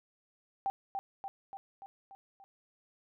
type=tone with echo; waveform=sine; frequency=784 Hz; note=G5; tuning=in tune; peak=-29 dBFS; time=0.66-0.7 s; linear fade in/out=0 ms; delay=290 ms; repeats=6; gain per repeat=-4 dB; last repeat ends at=2.44 s; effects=none